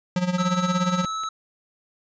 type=tone with tremolo; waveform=square; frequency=180 Hz; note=F#3; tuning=47 cents flat; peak=-19 dBFS; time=0.16-1.05 s; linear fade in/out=2 ms; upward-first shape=sine; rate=17 Hz; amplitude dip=75%
type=tone; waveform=square; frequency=1303 Hz; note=E6; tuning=20 cents flat; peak=-27 dBFS; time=0.38-1.29 s; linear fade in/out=5 ms
type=clicks; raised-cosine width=0.3 ms; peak=-26 dBFS; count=6; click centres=0.392 / 0.44 / 0.651 / 0.993 / 1.055 / 1.236 s
effects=resampled to 16000 Hz